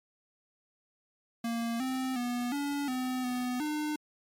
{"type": "tone with pitch steps", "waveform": "square", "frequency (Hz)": [232.1, 260, 243.5, 285.3, 254.9, 249, 301.9], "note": ["A#3", "C4", "B3", "C#4", "C4", "B3", "D4"], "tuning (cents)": [-7, -11, -24, 50, -45, 14, 48], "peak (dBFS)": -31, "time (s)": [1.44, 3.96], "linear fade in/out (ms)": 5, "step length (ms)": 360, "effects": ["MP3 64 kbps"]}